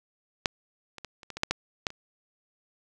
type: clicks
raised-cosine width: 0.2 ms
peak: -6 / -24 / -21 / -29 / -21 / -19 / -7 / -8 / -10 / -26 dBFS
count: 10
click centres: 0.458 / 0.983 / 1.047 / 1.232 / 1.303 / 1.37 / 1.434 / 1.51 / 1.868 / 1.904 s
effects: none